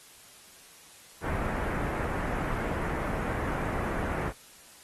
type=low-pass noise; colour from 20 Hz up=pink; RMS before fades=-32 dBFS; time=1.21-4.33 s; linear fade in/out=50 ms; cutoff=2000 Hz; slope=24 dB/octave; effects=white hiss -53 dBFS RMS until 4.83 s + AAC 32 kbps